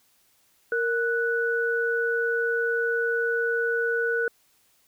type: tone pair together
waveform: sine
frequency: 464.4 / 1480 Hz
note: A#4 / F#6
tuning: -7 / 0 cents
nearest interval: octave + minor sixth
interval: 2007 cents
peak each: -25 dBFS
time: 0.72-4.28 s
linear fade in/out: 2 ms
effects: white hiss -64 dBFS RMS until 4.87 s